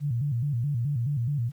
sine tone with vibrato, 130.81 Hz, C3, in tune, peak -24 dBFS, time 0-1.52 s, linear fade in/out 50 ms, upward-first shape square, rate 4.7 Hz, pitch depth 180 cents each way, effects 10-bit

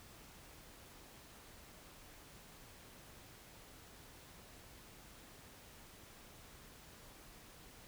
silence, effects pink hiss -58 dBFS RMS until 7.87 s

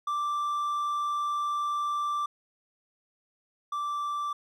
triangle tone pair in turn, 1174.7 / 1170.3 Hz, D6 / D6, 0 / -6 cents, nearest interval unison, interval 6 cents, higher first, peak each -25 / -27 dBFS, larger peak first, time 0.07-2.26 / 3.72-4.33 s, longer first, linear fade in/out 5 ms, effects none

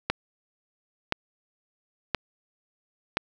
click train, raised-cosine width 0.3 ms, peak -7 dBFS, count 4, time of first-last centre 0.1-3.171 s, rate 0.977 Hz, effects none

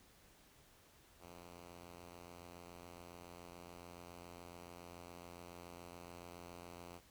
5% pulse tone with level ramp, 87.1 Hz, F2, 4 cents flat, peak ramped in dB -43 to -40 dBFS, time 1.19-7.01 s, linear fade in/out 50 ms, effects pink hiss -66 dBFS RMS until 7.1 s

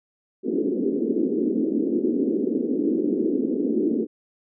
pink band-pass noise, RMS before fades -23 dBFS, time 0.43-4.07 s, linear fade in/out 50 ms, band 230 to 420 Hz, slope 48 dB/octave, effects none

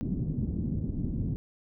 white low-pass noise, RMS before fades -31 dBFS, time 0.01-1.36 s, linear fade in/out 0 ms, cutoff 240 Hz, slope 24 dB/octave, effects none

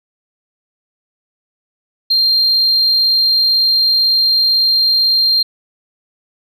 sine tone, 4186 Hz, C8, in tune, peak -8 dBFS, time 2.1-5.43 s, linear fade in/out 10 ms, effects tanh soft clip ceiling -7 dBFS

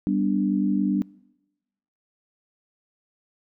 sine chord, G major, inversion none, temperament equal, 196 / 246.9 / 293.7 Hz, G3 / B3 / D4, 0 / 0 / 0 cents, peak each -23 / -27 / -24 dBFS, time 0.07-1.02 s, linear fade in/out 0 ms, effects noise-tail reverb RT60 1.0 s tail -24 dB re dry

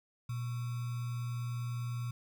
sine tone with sample-and-hold, 120.1 Hz, B2, 48 cents flat, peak -34 dBFS, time 0.29-2.11 s, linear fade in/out 5 ms, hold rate 1225 Hz, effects none

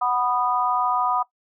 harmonic tone, 246.9 Hz, B3, in tune, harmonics 3 / 4 / 5, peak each -24 / -24 / -24 dBFS, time 0.01-1.23 s, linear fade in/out 10 ms, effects noise-tail reverb RT60 0.1 s tail -17 dB re dry

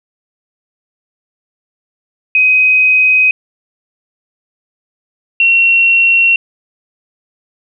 sine tone pair in turn, 2518 / 2729 Hz, D#7 / F7, +20 / -41 cents, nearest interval minor second, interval 139 cents, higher second, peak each -6 dBFS, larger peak neither, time 2.35-3.31 / 5.4-6.36 s, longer neither, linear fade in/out 2 ms, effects none

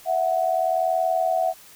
sine tone pair together, 659.3 / 740 Hz, E5 / F#5, 0 / 0 cents, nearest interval major second, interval 200 cents, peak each -22 dBFS, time 0.05-1.54 s, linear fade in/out 50 ms, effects white hiss -48 dBFS RMS until 1.75 s

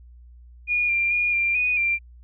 sine tone with pitch steps, 2438 / 2381 / 2431 / 2380 / 2477 / 2371 Hz, D#7 / D7 / D#7 / D7 / D#7 / D7, -36 / +23 / -41 / +22 / -8 / +16 cents, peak -19 dBFS, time 0.67-1.99 s, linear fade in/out 50 ms, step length 220 ms, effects added 60 Hz sine -44 dBFS peak until 2.23 s

